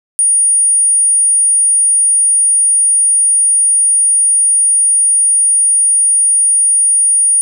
sine tone, 9550 Hz, D9, 28 cents sharp, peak -7 dBFS, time 0.19-7.41 s, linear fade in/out 0 ms, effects none

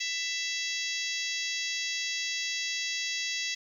harmonic tone with a mistuned harmonic, 664 Hz, E5, 12 cents sharp, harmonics 3 / 4 / 5 / 6 / 7 / 8 / 9 / 10, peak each -36 / -37 / -38 / -39 / -39 / -40 / -41 / -41 dBFS, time 0-3.55 s, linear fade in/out 10 ms, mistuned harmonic 6, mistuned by -24 cents, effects 10-bit

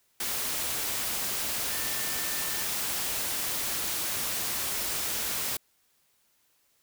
sine tone in noise, 1786 Hz, A6, 25 cents sharp, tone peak -42 dBFS, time 1.7-2.62 s, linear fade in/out 5 ms, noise white, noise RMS -31 dBFS, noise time 0.2-5.57 s, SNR -14 dB, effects white hiss -69 dBFS RMS until 6.82 s

